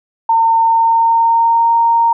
sine tone with pitch glide, 909 to 926 Hz, A#5 to A#5, -44 to -12 cents, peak -8 dBFS, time 0.29-2.13 s, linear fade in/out 5 ms, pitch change +32 cents, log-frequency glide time 0.62-1.74 s, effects none

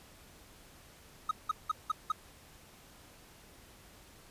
triangle tone bursts, 1265 Hz, D#6, 28 cents sharp, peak -25 dBFS, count 5, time 1.29-2.12 s, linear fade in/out 5 ms, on 22 ms, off 180 ms, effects pink hiss -57 dBFS RMS until 4.3 s + resampled to 32000 Hz

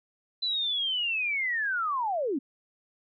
sine linear sweep, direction down, 4033 to 242.1 Hz, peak -26 dBFS, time 0.42-2.39 s, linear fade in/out 10 ms, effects none

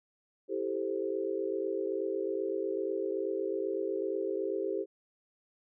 sine chord, A minor seventh, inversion second, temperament equal, 329.6 / 392 / 440 / 523.3 Hz, E4 / G4 / A4 / C5, 0 / 0 / 0 / 0 cents, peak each -38 / -33 / -37 / -38 dBFS, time 0.48-4.86 s, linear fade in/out 50 ms, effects none

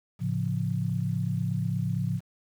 sine chord, A augmented, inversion none, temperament equal, 110 / 138.59 / 174.61 Hz, A2 / C#3 / E#3, 0 / 0 / 0 cents, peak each -30 dBFS, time 0.19-2.21 s, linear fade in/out 50 ms, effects 9-bit

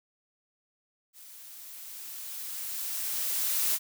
blue noise with level ramp, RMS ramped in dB -50 to -26 dBFS, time 1.13-3.79 s, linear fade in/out 50 ms, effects none

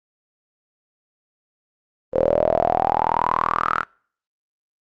sawtooth tone with band-pass filter sweep, 40.61 Hz, E1, 25 cents flat, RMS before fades -20 dBFS, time 2.12-3.85 s, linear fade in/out 50 ms, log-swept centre 510 to 1400 Hz, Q 9.3, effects noise-tail reverb RT60 0.5 s tail -25 dB re dry + Opus 32 kbps

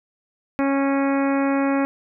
harmonic tone, 275.5 Hz, C#4, 11 cents flat, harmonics 1 / 2 / 3 / 4 / 5 / 6 / 7 / 8 / 9, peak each -19 / -25 / -29 / -31 / -33 / -35 / -36 / -37 / -38 dBFS, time 0.59-1.85 s, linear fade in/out 0 ms, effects none

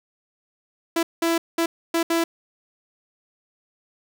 sawtooth tone bursts at uneven times, 333.3 Hz, E4, 19 cents sharp, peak -15 dBFS, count 5, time 0.96-1.03 / 1.22-1.38 / 1.58-1.66 / 1.94-2.03 / 2.1-2.24 s, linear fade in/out 5 ms, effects none

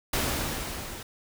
pink noise with level ramp, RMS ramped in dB -26 to -40 dBFS, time 0.13-1.03 s, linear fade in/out 5 ms, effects none

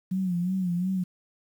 sine tone with vibrato, 181.6 Hz, F#3, 32 cents flat, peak -24 dBFS, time 0.11-1.04 s, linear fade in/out 10 ms, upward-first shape sine, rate 2.8 Hz, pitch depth 83 cents each way, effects 9-bit

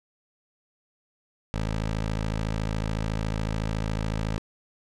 15% pulse tone, 53.9 Hz, A1, 35 cents flat, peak -20 dBFS, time 1.54-4.38 s, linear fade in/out 0 ms, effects low-pass 7000 Hz 12 dB/octave

